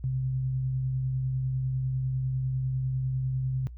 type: tone with tremolo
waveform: sine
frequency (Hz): 130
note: C3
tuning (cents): -11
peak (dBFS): -25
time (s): 0.04-3.67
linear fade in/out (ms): 0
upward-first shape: triangle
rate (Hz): 10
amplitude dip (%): 25
effects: noise-tail reverb RT60 0.1 s tail -20 dB re dry + added 60 Hz sine -40 dBFS peak until 3.77 s